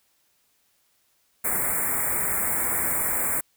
white band-stop noise, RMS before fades -25 dBFS, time 1.44-3.41 s, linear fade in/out 10 ms, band 2300 to 7500 Hz, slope 96 dB/octave, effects white hiss -67 dBFS RMS until 3.56 s

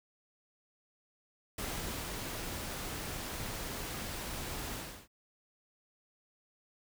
pink noise with ADSR envelope, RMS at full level -38 dBFS, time 1.58-5.08 s, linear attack 6 ms, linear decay 530 ms, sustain -2 dB, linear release 350 ms, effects none

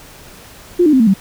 sine tone with pitch steps, 352.6 / 303.4 / 261.1 / 224.7 / 193.37 Hz, F4 / D#4 / C4 / A3 / G3, +17 / -44 / -3 / +37 / -23 cents, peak -7 dBFS, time 0.79-1.14 s, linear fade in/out 10 ms, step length 70 ms, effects pink hiss -39 dBFS RMS until 1.2 s

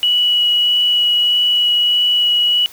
sine tone with vibrato, 2930 Hz, F#7, 18 cents flat, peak -11 dBFS, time 0.03-2.66 s, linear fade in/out 0 ms, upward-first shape sine, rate 1.6 Hz, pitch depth 8 cents each way, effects white hiss -40 dBFS RMS until 2.72 s

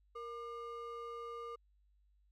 triangle ring-modulated tone, 834 Hz, G#5, 7 cents sharp, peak -38 dBFS, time 0.15-1.56 s, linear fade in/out 10 ms, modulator 367 Hz, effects added 50 Hz sine -68 dBFS peak until 2.31 s

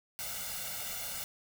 white noise with comb filter, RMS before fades -39 dBFS, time 0.19-1.24 s, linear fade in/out 0 ms, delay 1.4 ms, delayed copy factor +0.95, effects none

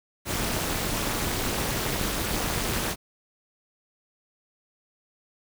pink noise with amplitude modulation, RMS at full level -24 dBFS, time 0.25-2.96 s, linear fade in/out 50 ms, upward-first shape sine, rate 264 Hz, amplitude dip 90%, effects none

